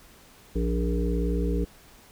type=harmonic tone with a mistuned harmonic; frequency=58.27 Hz; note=A#1; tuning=in tune; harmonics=1 / 3 / 5 / 7 / 8; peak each=-25 / -30 / -32 / -33 / -34 dBFS; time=0.55-1.65 s; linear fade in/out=10 ms; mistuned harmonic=3; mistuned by=+18 cents; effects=pink hiss -53 dBFS RMS until 2.11 s